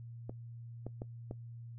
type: clicks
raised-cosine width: 2 ms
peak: -28 dBFS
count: 4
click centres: 0.295 / 0.866 / 1.019 / 1.311 s
effects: noise-tail reverb RT60 0.1 s tail -19 dB re dry + added 117 Hz sine -45 dBFS peak until 1.78 s